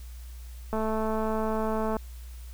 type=click train; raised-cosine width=1 ms; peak=-17 dBFS; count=272; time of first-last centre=0.73-1.967 s; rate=219 Hz; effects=added 60 Hz sine -39 dBFS peak until 2.53 s + white hiss -55 dBFS RMS until 2.53 s